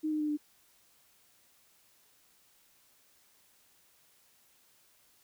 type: tone with pitch steps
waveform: sine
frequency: 310 / 305.7 / 301.5 / 297.4 Hz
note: D#4 / D#4 / D4 / D4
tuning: -6 / -30 / +46 / +22 cents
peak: -29 dBFS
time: 0.03-0.374 s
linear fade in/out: 20 ms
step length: 86 ms
effects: white hiss -66 dBFS RMS until 5.23 s